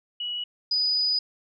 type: tone pair in turn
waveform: sine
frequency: 2927 / 4963 Hz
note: F#7 / D#8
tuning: -19 / -5 cents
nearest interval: major sixth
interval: 914 cents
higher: second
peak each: -28 / -21 dBFS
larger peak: second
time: 0.2-0.44 / 0.71-1.19 s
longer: second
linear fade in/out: 5 ms
effects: none